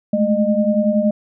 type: tone cluster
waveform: sine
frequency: 208.9 / 219.5 / 610 Hz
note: G#3 / A3 / D#5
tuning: +10 / -4 / -34 cents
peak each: -18 dBFS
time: 0.13-1.11 s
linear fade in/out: 5 ms
effects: none

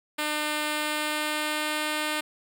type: tone with pitch glide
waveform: 5% pulse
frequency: 301.6 to 304.4 Hz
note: D4 to D#4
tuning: +46 to -38 cents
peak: -15 dBFS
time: 0.18-2.21 s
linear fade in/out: 10 ms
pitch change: +16 cents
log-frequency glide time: 0.67-1.8 s
effects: none

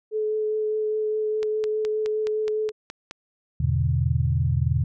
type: tone with vibrato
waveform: sine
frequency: 430 Hz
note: A4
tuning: 40 cents flat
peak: -22 dBFS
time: 0.11-2.72 s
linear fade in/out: 50 ms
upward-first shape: triangle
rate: 4.9 Hz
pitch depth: 12 cents each way
type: click train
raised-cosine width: 0.2 ms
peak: -18 dBFS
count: 9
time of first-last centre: 1.43-3.111 s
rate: 4.76 Hz
type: chord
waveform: sine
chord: E dominant seventh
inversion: none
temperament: equal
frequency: 82.41 / 103.83 / 123.47 / 146.83 Hz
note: E2 / G#2 / B2 / D3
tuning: 0 / 0 / 0 / 0 cents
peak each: -24 / -29 / -23 / -26 dBFS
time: 3.6-4.84 s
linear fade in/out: 5 ms
effects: none

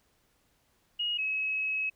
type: tone pair in turn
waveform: sine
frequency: 2880 / 2566 Hz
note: F#7 / E7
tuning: -47 / -47 cents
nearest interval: major second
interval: 200 cents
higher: first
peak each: -28 dBFS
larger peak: neither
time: 0.99-1.18 / 1.18-1.9 s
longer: second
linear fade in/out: 10 ms
effects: pink hiss -70 dBFS RMS until 1.95 s

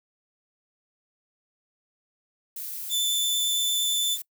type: noise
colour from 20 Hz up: violet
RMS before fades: -35 dBFS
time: 2.56-4.22 s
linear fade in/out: 5 ms
type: tone with vibrato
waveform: sawtooth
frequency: 3520 Hz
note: A7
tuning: in tune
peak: -20 dBFS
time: 2.89-4.18 s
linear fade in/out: 50 ms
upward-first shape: triangle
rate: 8.8 Hz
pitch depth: 10 cents each way
effects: noise-tail reverb RT60 0.1 s tail -23 dB re dry

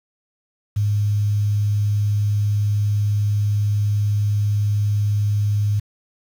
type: tone with quantisation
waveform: sine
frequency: 103.5 Hz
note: G#2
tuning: 5 cents flat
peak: -16 dBFS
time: 0.76-5.8 s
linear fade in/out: 10 ms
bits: 7
effects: none

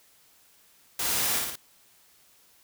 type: noise with echo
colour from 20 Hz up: white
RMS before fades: -29 dBFS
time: 0.99-1.39 s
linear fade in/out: 5 ms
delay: 56 ms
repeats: 3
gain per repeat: -3 dB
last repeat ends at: 1.558 s
effects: white hiss -60 dBFS RMS until 2.63 s

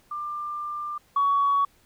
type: tone pair in turn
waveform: sine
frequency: 1191 / 1124.2 Hz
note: D6 / C#6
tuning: +24 / +24 cents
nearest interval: minor second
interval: 100 cents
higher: first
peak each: -29 / -18 dBFS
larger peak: second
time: 0.11-0.98 / 1.16-1.65 s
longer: first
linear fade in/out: 5 ms
effects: tanh soft clip ceiling -14 dBFS + pink hiss -61 dBFS RMS until 1.85 s

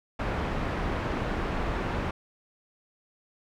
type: low-pass noise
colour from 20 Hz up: pink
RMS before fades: -30 dBFS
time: 0.19-2.11 s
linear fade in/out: 5 ms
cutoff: 1800 Hz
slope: 12 dB/octave
effects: none

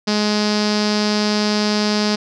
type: tone with low-pass filter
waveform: sawtooth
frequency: 210 Hz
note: G#3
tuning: 19 cents sharp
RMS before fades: -18 dBFS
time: 0.07-2.16 s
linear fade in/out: 10 ms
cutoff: 5000 Hz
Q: 5.5
effects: none

